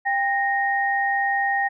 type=tone pair together; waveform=sine; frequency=795 / 1860.5 Hz; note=G5 / A#6; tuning=+24 / -4 cents; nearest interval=octave + minor third; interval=1472 cents; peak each=-22 dBFS; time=0.05-1.69 s; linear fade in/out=20 ms; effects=none